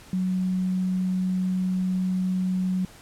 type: tone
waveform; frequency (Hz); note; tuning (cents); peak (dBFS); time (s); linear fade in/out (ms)
sine; 185; F#3; 0; -22; 0.13-2.85; 2
effects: pink hiss -49 dBFS RMS until 3.01 s + low-pass 12000 Hz 12 dB/octave